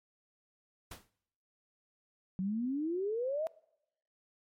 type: noise with exponential decay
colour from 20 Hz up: pink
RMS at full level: -42 dBFS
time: 0.91-1.1 s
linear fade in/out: 5 ms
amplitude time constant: 40 ms
type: exponential sweep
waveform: sine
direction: up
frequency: 181.7 to 659.3 Hz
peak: -31 dBFS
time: 2.39-3.47 s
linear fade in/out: 0 ms
effects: noise-tail reverb RT60 0.8 s tail -23 dB re dry + MP3 64 kbps